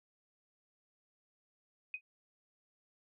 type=tone with exponential decay; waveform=sine; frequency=2505 Hz; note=D#7; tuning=11 cents sharp; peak=-33 dBFS; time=1.94-2.01 s; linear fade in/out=2 ms; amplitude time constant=15 ms; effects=none